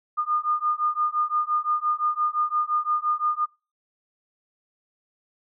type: beating tone pair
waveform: sine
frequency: 1215 / 1220.8 Hz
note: D#6 / D#6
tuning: -42 / -33 cents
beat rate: 5.8 Hz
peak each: -25 dBFS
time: 0.17-3.46 s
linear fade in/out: 20 ms
effects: noise-tail reverb RT60 0.3 s tail -23 dB re dry